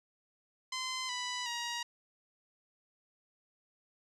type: tone with pitch steps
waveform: 10% pulse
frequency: 1032 / 989.4 / 948.5 Hz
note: C6 / B5 / A#5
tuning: -24 / +3 / +30 cents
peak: -27 dBFS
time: 0.72-1.83 s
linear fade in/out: 5 ms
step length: 370 ms
effects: resampled to 24000 Hz